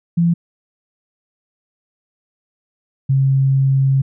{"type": "tone pair in turn", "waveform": "sine", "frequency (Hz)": [170, 135.12], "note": ["F3", "C#3"], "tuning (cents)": [-46, -44], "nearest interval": "major third", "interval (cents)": 398, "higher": "first", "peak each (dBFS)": -11, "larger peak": "neither", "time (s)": [[0.17, 0.34], [3.09, 4.02]], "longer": "second", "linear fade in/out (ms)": 10, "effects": []}